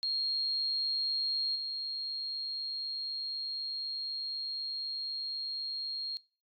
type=tone with level steps; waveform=sine; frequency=4248 Hz; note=C8; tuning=25 cents sharp; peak=-30 / -35 dBFS; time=0.03-6.17 s; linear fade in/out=0 ms; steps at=1.55 s; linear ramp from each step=10 ms; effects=noise-tail reverb RT60 0.4 s tail -24 dB re dry + AAC 64 kbps